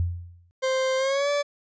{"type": "tone with exponential decay", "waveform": "sine", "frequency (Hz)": 86.9, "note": "F2", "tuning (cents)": -8, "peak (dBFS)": -19, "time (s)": [0, 0.51], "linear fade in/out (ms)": 0, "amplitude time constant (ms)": 110}
{"type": "tone with pitch glide", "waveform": "40% pulse", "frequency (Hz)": [523.3, 577.3], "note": ["C5", "D5"], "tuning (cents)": [0, -30], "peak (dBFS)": -21, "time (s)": [0.62, 1.43], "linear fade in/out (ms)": 20, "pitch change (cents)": 170, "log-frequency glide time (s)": [0.97, 1.3]}
{"effects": ["resampled to 16000 Hz"]}